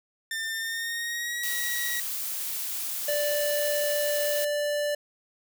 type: tone with pitch glide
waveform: sawtooth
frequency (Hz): 1797 to 1914.9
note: A6 to A#6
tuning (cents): +36 to +46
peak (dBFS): -26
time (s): 0.31-2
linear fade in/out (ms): 2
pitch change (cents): +110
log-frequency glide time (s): 0.55-1.39
type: noise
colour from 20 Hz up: blue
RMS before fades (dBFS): -32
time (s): 1.43-4.45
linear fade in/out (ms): 5
type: tone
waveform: square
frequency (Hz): 587.3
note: D5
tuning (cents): 0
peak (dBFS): -26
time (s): 3.08-4.95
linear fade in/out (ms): 5
effects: none